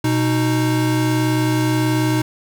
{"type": "tone pair together", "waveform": "square", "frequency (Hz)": [123.23, 311.1], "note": ["B2", "D#4"], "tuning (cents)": [-3, 0], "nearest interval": "octave + major third", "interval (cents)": 1603, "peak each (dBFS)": -19, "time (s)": [0.04, 2.22], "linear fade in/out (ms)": 5, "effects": []}